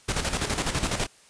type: noise with tremolo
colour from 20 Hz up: pink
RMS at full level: -25 dBFS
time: 0.08-1.07 s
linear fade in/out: 10 ms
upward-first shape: square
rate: 12 Hz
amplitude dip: 60%
effects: white hiss -55 dBFS RMS until 1.29 s + resampled to 22050 Hz